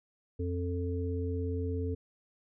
harmonic tone, 88.3 Hz, F2, 20 cents sharp, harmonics 1 / 3 / 5, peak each -32 / -38 / -37 dBFS, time 0.39-1.95 s, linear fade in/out 10 ms, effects none

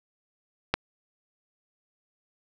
click, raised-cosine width 0.3 ms, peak -6 dBFS, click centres 0.74 s, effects none

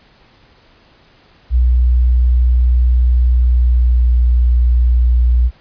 sine tone with pitch glide, 61.2 to 60.39 Hz, B1 to B1, -15 to -38 cents, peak -8 dBFS, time 1.5-5.51 s, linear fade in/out 50 ms, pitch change -23 cents, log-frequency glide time 3.32-4.12 s, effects pink hiss -49 dBFS RMS until 5.6 s + resampled to 11025 Hz

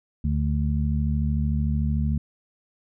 harmonic tone, 73.42 Hz, D2, in tune, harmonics 1 / 2 / 3, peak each -23 / -26 / -28 dBFS, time 0.24-2.18 s, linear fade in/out 5 ms, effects none

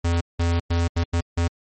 square tone bursts at uneven times, 85.1 Hz, F2, 44 cents flat, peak -19 dBFS, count 6, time 0.04-0.21 / 0.39-0.6 / 0.7-0.88 / 0.96-1.04 / 1.13-1.21 / 1.37-1.48 s, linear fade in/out 10 ms, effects MP3 32 kbps

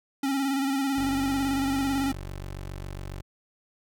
square tone with vibrato, 272.8 Hz, C#4, 28 cents flat, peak -25 dBFS, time 0.23-2.12 s, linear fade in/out 5 ms, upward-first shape square, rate 18 Hz, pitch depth 36 cents each way
20% pulse tone, 47.29 Hz, F#1, 39 cents sharp, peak -30 dBFS, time 0.96-3.22 s, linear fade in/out 20 ms
effects none

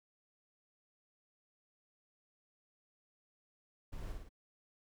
brown noise with echo, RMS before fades -44 dBFS, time 3.92-4.13 s, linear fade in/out 10 ms, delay 54 ms, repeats 3, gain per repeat -3 dB, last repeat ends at 4.292 s, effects none

